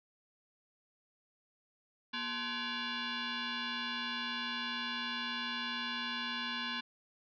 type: tone with frequency modulation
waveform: sine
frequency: 880 Hz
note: A5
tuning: in tune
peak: -35 dBFS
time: 2.13-6.81 s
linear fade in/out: 10 ms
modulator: 641 Hz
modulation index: 5
effects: none